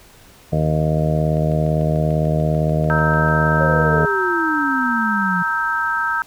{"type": "harmonic tone", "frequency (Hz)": 77.7, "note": "D#2", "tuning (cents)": -2, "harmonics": [1, 2, 3, 4, 5, 6, 7, 8, 9], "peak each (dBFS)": [-25, -17, -28, -30, -31, -27, -32, -23, -30], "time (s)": [0.52, 4.06], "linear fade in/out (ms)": 10}
{"type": "click train", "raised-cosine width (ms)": 0.3, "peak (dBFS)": -27, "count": 14, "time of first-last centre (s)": [1.37, 3.285], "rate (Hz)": 6.79}
{"type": "chord", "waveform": "sine", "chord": "E diminished", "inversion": "second", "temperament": "equal with one note detuned", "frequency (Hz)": [932.3, 1297.4, 1568], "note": ["Bb5", "E6", "G6"], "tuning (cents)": [0, -28, 0], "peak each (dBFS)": [-24, -22, -20], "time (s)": [2.9, 6.22], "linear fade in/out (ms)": 0}
{"type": "exponential sweep", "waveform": "sine", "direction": "down", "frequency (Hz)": [554.4, 172.7], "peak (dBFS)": -20, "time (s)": [3.6, 5.43], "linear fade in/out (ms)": 10}
{"effects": ["pink hiss -47 dBFS RMS until 6.26 s"]}